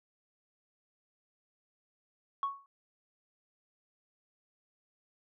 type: tone with exponential decay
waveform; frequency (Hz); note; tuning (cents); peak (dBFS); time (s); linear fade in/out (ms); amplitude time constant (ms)
sine; 1108.7; C#6; 0; -25; 2.43-2.66; 1; 50
effects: tanh soft clip ceiling -26 dBFS